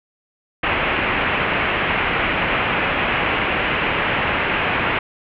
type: low-pass noise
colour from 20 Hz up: white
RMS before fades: -20 dBFS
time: 0.63-4.99 s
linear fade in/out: 5 ms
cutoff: 2800 Hz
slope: 48 dB/octave
effects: none